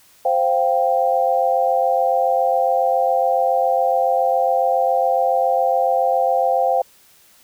sine chord, C suspended fourth, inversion none, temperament just, 523.3 / 697.7 / 784.9 Hz, C5 / F5 / G5, 0 / -2 / +2 cents, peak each -19 dBFS, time 0.25-6.82 s, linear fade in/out 5 ms, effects white hiss -52 dBFS RMS until 7.43 s

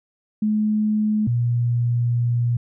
sine tone pair in turn, 213.3 / 119.71 Hz, G#3 / A#2, +46 / +46 cents, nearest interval minor seventh, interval 1000 cents, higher first, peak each -17 dBFS, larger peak neither, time 0.42-1.27 / 1.27-2.57 s, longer second, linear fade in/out 5 ms, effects none

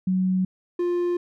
sine / triangle tone pair in turn, 186.1 / 351.3 Hz, F#3 / F4, +10 / +10 cents, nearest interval major seventh, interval 1100 cents, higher second, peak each -19 dBFS, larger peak neither, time 0.07-0.45 / 0.79-1.17 s, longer neither, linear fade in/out 5 ms, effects none

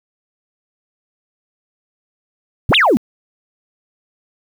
sine exponential two-way sweep, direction up then down, 69.3 to 3921 to 198.7 Hz, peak -8 dBFS, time 2.69-2.97 s, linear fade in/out 0 ms, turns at 2.75 s, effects tanh soft clip ceiling -4 dBFS + 7-bit

